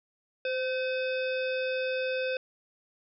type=harmonic tone with a mistuned harmonic; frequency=511 Hz; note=C5; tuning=41 cents flat; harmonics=1 / 3 / 5 / 7 / 9 / 10; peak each=-29 / -37 / -36 / -43 / -50 / -49 dBFS; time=0.45-2.37 s; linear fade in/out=2 ms; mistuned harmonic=1; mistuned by=+20 cents; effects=none